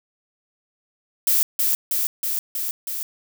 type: noise with echo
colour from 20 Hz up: violet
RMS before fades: -18 dBFS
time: 1.27-1.43 s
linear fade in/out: 2 ms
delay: 320 ms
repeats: 5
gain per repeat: -2 dB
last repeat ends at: 3.03 s
effects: none